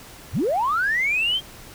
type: linear sweep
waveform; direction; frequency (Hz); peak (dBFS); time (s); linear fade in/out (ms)
sine; up; 41.2 to 3225; -18; 0.32-1.41; 50
effects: tanh soft clip ceiling -14 dBFS + pink hiss -43 dBFS RMS until 1.74 s